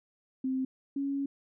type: tone pair in turn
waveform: sine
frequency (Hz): 261.6 / 277.8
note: C4 / C#4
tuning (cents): 0 / +4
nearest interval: minor second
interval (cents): 104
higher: second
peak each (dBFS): -28 / -29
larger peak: first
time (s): 0.44-0.65 / 0.96-1.26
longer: second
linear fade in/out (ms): 5
effects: none